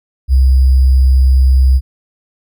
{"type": "tone with sample-and-hold", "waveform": "sine", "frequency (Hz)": 65.3, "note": "C2", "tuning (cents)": -3, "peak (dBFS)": -5, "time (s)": [0.28, 1.81], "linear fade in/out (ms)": 50, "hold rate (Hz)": 4900, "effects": []}